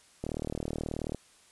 click train, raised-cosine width 2 ms, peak -20 dBFS, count 36, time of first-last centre 0.24-1.147 s, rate 38.6 Hz, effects white hiss -60 dBFS RMS until 1.51 s + resampled to 24000 Hz

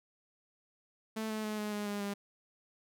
sawtooth tone with pitch steps, 219.7 / 216.6 / 213.4 / 210.4 / 207.4 / 204.4 / 201.5 Hz, A3 / A3 / G#3 / G#3 / G#3 / G#3 / G3, -2 / -27 / +47 / +23 / -2 / -27 / +48 cents, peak -31 dBFS, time 1.16-2.14 s, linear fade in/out 10 ms, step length 140 ms, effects none

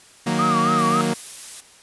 sawtooth chord, D# minor, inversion none, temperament equal, 155.56 / 185 / 233.1 Hz, D#3 / F#3 / A#3, 0 / 0 / 0 cents, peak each -22 / -21 / -18 dBFS, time 0.26-1.14 s, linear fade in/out 10 ms
sine tone with vibrato, 1202 Hz, D6, 40 cents sharp, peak -18 dBFS, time 0.39-1.01 s, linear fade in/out 0 ms, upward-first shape sine, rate 3.7 Hz, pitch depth 110 cents each way
blue noise, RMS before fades -34 dBFS, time 0.78-1.61 s, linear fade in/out 10 ms
effects white hiss -49 dBFS RMS until 1.82 s + resampled to 24000 Hz

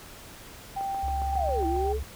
sine tone with pitch glide, 784 to 779.5 Hz, G5 to G5, 0 to -10 cents, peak -28 dBFS, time 0.76-1.93 s, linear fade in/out 10 ms, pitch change -10 cents, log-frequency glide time 1.07-1.67 s
click train, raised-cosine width 1 ms, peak -27 dBFS, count 8, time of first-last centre 0.81-1.764 s, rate 7.34 Hz
sine tone, 69 Hz, C#2, 7 cents flat, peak -29 dBFS, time 1.03-2.03 s, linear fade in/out 5 ms
sine linear two-way sweep, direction down then up, 845 to 322.3 to 447.1 Hz, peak -27 dBFS, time 1.31-2 s, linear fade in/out 50 ms, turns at 1.66 s
effects pink hiss -46 dBFS RMS until 2.15 s

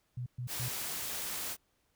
sine tone bursts, 123.47 Hz, B2, in tune, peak -35 dBFS, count 3, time 0.17-0.686 s, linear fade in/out 5 ms, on 92 ms, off 120 ms
white noise, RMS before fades -38 dBFS, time 0.47-1.57 s, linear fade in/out 50 ms
effects pink hiss -75 dBFS RMS until 1.95 s

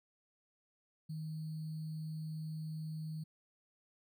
sine tone with sample-and-hold, 157.1 Hz, D#3, 17 cents sharp, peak -39 dBFS, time 1.09-3.24 s, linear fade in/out 10 ms, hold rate 4410 Hz, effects none

